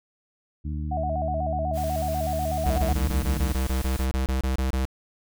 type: harmonic tone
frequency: 75.6 Hz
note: D#2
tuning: 49 cents flat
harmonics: 1 / 2 / 3 / 4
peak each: -28 / -34 / -38 / -40 dBFS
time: 0.64-3.54 s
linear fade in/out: 20 ms
type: tone with vibrato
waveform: sine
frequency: 691 Hz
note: F5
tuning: 19 cents flat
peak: -26 dBFS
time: 0.91-2.93 s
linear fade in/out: 10 ms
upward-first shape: square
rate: 8.1 Hz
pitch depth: 110 cents each way
type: noise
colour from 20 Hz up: white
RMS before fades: -41 dBFS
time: 1.73-4.08 s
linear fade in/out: 50 ms
type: tone bursts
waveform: square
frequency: 65.3 Hz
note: C2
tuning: 3 cents flat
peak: -23 dBFS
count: 15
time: 2.66-4.852 s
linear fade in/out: 0 ms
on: 120 ms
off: 28 ms
effects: none